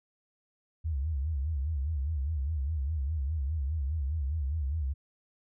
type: tone with vibrato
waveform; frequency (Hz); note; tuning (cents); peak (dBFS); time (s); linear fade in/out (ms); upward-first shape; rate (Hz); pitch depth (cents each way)
sine; 73.42; D2; 0; -28; 0.84-4.94; 20; sine; 4.9; 190
effects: none